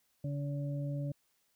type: harmonic tone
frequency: 142.6 Hz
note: C#3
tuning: 49 cents sharp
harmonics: 1 / 2 / 4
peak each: -34 / -43 / -45 dBFS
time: 0.24-1.12 s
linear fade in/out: 5 ms
effects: white hiss -75 dBFS RMS until 1.55 s